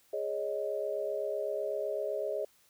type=chord; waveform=sine; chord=Ab suspended fourth; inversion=none; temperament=equal; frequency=415.3 / 554.4 / 622.3 Hz; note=Ab4 / Db5 / Eb5; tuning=0 / 0 / 0 cents; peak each=-36 / -36 / -35 dBFS; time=0.13-2.45 s; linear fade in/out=5 ms; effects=white hiss -66 dBFS RMS until 2.69 s